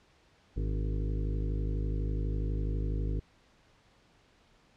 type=harmonic tone with a mistuned harmonic; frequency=52.1 Hz; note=G#1; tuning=6 cents sharp; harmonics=1 / 2 / 3 / 5 / 6 / 7 / 8 / 9; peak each=-30 / -36 / -40 / -44 / -46 / -47 / -48 / -49 dBFS; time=0.56-3.2 s; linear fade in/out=10 ms; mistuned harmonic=6; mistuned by=-40 cents; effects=pink hiss -64 dBFS RMS until 4.76 s + low-pass 5000 Hz 12 dB/octave